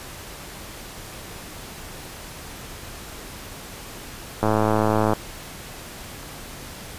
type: click train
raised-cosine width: 1 ms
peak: -6 dBFS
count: 77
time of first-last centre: 4.43-5.134 s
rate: 108 Hz
effects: pink hiss -38 dBFS RMS until 6.98 s + resampled to 32000 Hz